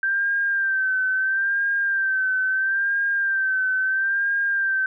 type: tone with vibrato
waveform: sine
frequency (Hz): 1568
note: G6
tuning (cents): 0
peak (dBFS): -19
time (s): 0.03-4.86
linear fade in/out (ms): 2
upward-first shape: sine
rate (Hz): 0.75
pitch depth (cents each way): 51
effects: none